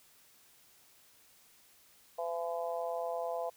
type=harmonic tone; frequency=169.1 Hz; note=E3; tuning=44 cents sharp; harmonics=3 / 4 / 5 / 6; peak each=-38 / -36 / -43 / -45 dBFS; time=2.18-3.5 s; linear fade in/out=10 ms; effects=white hiss -63 dBFS RMS until 3.56 s